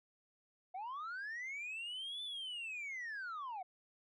sine linear two-way sweep, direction up then down, 708 to 3533 to 708 Hz, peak -39 dBFS, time 0.74-3.63 s, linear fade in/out 10 ms, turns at 2.23 s, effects tanh soft clip ceiling -40 dBFS

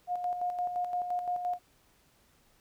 sine tone with tremolo, 715 Hz, F5, 41 cents sharp, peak -28 dBFS, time 0.07-1.59 s, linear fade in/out 50 ms, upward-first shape square, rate 5.8 Hz, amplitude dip 50%, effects pink hiss -66 dBFS RMS until 2.6 s

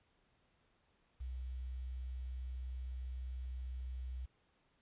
sine tone with quantisation, 63.2 Hz, B1, 41 cents sharp, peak -40 dBFS, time 1.2-4.26 s, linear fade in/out 10 ms, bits 11, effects pink hiss -75 dBFS RMS until 4.81 s + resampled to 8000 Hz

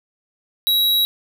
square tone, 3870 Hz, B7, 36 cents flat, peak -15 dBFS, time 0.67-1.05 s, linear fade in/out 0 ms, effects none

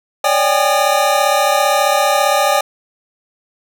square tone cluster, 563 / 598 / 781 / 819 / 1219 Hz, C#5 / D5 / G5 / G#5 / D#6, +27 / +31 / -7 / -24 / -36 cents, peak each -19 dBFS, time 0.24-2.61 s, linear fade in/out 5 ms, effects none

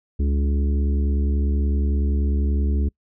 harmonic tone with a mistuned harmonic, 70.5 Hz, C#2, 30 cents sharp, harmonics 1 / 3 / 4 / 5 / 6, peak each -18 / -29 / -33 / -36 / -38 dBFS, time 0.19-2.89 s, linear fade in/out 10 ms, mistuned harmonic 3, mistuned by -50 cents, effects noise-tail reverb RT60 0.1 s tail -26 dB re dry

